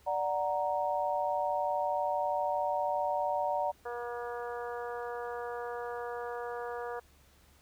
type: chord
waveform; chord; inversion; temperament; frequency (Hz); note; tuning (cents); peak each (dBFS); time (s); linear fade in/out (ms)
sine; D augmented; none; equal; 587.3 / 740 / 932.3; D5 / F#5 / A#5; 0 / 0 / 0; -33; 0.06-3.72; 20
type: harmonic tone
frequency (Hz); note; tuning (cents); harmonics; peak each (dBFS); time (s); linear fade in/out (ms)
239.8; A#3; +49; 2 / 3 / 4 / 5 / 6 / 7; -38 / -42 / -44 / -46 / -48 / -49; 3.85-7; 10
effects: added 70 Hz sine -64 dBFS peak until 7.61 s + pink hiss -64 dBFS RMS until 7.61 s